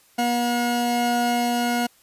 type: tone pair together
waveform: 40% pulse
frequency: 240.3 / 720 Hz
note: B3 / F#5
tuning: -47 / -47 cents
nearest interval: octave + perfect fifth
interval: 1900 cents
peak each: -22 dBFS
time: 0.18-1.87 s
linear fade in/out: 10 ms
effects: white hiss -57 dBFS RMS until 2.02 s + resampled to 32000 Hz